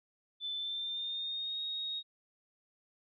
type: tone with pitch glide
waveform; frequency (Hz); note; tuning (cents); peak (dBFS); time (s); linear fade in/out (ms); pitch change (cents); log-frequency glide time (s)
sine; 3520 to 3751; A7 to A#7; 0 to +10; -35; 0.4-2.03; 50; +110; 0.56-1.61
effects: none